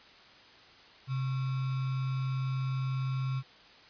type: tone with sample-and-hold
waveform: sine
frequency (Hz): 131.6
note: C3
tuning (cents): +10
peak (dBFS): -29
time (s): 1.07-3.43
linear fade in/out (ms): 50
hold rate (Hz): 1225
effects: white hiss -55 dBFS RMS until 3.89 s + resampled to 11025 Hz